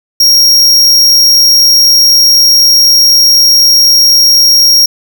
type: tone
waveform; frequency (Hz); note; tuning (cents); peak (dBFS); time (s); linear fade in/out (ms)
45% pulse; 5588; F8; 0; -3; 0.2-4.86; 5
effects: none